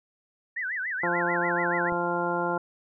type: tone with vibrato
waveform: sine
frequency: 1732 Hz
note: A6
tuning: 28 cents flat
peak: -28 dBFS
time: 0.56-1.9 s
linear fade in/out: 10 ms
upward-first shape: sine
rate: 6.9 Hz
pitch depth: 270 cents each way
type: harmonic tone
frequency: 173.9 Hz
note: F3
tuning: 7 cents flat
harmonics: 1 / 2 / 3 / 4 / 5 / 6 / 8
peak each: -35 / -31 / -32 / -34 / -31 / -34 / -32 dBFS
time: 1.03-2.58 s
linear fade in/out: 5 ms
type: click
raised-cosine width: 3 ms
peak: -28 dBFS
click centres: 1.923 s
effects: none